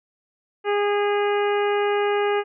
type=harmonic tone; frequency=409.9 Hz; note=G#4; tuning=23 cents flat; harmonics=1 / 2 / 3 / 4 / 5 / 6 / 7; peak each=-20 / -26 / -30 / -32 / -34 / -36 / -37 dBFS; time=0.64-2.44 s; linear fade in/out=50 ms; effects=none

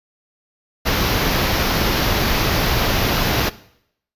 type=band-stop noise; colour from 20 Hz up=pink; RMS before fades=-18 dBFS; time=0.85-3.5 s; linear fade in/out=20 ms; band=6000 to 12000 Hz; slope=48 dB/octave; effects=noise-tail reverb RT60 0.7 s tail -18 dB re dry + resampled to 32000 Hz

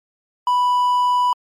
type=tone; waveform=triangle; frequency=987.8 Hz; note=B5; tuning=in tune; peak=-12 dBFS; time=0.47-1.33 s; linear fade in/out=2 ms; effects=MP3 64 kbps

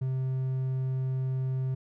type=tone; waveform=triangle; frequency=130.81 Hz; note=C3; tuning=in tune; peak=-25 dBFS; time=0.01-1.75 s; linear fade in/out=10 ms; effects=none

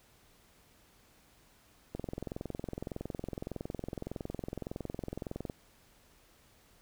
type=click train; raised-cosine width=2 ms; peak=-24 dBFS; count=78; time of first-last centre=1.95-5.498 s; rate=21.7 Hz; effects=pink hiss -64 dBFS RMS until 6.81 s

